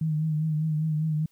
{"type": "tone with vibrato", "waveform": "sine", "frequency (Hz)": 155.56, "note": "D#3", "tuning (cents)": 0, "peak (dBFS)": -23, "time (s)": [0.01, 1.26], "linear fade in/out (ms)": 5, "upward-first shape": "triangle", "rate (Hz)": 5, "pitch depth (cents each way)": 51, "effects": ["white hiss -68 dBFS RMS until 1.31 s"]}